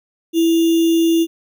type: tone with sample-and-hold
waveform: sine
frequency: 331.2 Hz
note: E4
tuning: 8 cents sharp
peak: -11 dBFS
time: 0.33-1.27 s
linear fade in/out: 50 ms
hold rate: 3150 Hz
effects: none